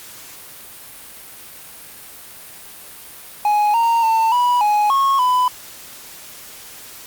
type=tone with pitch steps; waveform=triangle; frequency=835 / 925 / 897 / 978 / 836 / 1093 / 1000 Hz; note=G#5 / A#5 / A5 / B5 / G#5 / C#6 / B5; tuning=+9 / -14 / +33 / -17 / +11 / -25 / +21 cents; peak=-11 dBFS; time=3.45-5.48 s; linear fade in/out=2 ms; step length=290 ms; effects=white hiss -38 dBFS RMS until 7.06 s + Opus 48 kbps